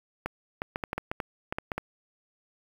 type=clicks; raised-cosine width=0.5 ms; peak=-15 dBFS; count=12; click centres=0.26 / 0.619 / 0.759 / 0.838 / 0.931 / 0.98 / 1.115 / 1.202 / 1.525 / 1.585 / 1.718 / 1.78 s; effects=7-bit